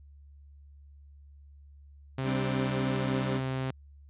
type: tone with pitch glide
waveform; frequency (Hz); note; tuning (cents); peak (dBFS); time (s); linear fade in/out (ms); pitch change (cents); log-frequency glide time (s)
sawtooth; 132.5 to 131.51; C3 to C3; +22 to +9; -26; 2.18-3.71; 5; -13; 3.33-3.45
type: chord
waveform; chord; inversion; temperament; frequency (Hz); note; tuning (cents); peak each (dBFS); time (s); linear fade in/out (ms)
30% pulse; G suspended fourth; none; just; 196 / 261.3 / 294; G3 / C4 / D4; 0 / -2 / +2; -31 / -32 / -35; 2.23-3.41; 50
effects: added 71 Hz sine -50 dBFS peak until 4.09 s + resampled to 8000 Hz